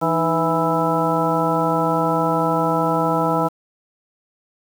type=harmonic tone with a mistuned harmonic; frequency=164.81 Hz; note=E3; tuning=in tune; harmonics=1 / 2 / 3 / 4 / 5 / 6 / 8; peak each=-24 / -24 / -24 / -24 / -24 / -24 / -24 dBFS; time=0.01-3.49 s; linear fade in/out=20 ms; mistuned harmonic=2; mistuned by=-88 cents; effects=7-bit